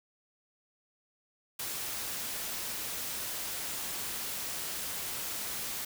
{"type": "noise", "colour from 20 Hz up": "white", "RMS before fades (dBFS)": -37, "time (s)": [1.59, 5.85], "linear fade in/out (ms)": 5, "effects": []}